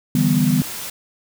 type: chord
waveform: sine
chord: E minor seventh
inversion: third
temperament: equal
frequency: 146.83 / 164.81 / 196 / 246.9 Hz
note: D3 / E3 / G3 / B3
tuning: 0 / 0 / 0 / 0 cents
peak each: -20 / -20 / -20 / -18 dBFS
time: 0.15-0.62 s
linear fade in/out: 2 ms
type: noise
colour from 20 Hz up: white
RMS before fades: -30 dBFS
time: 0.15-0.9 s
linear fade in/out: 5 ms
effects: none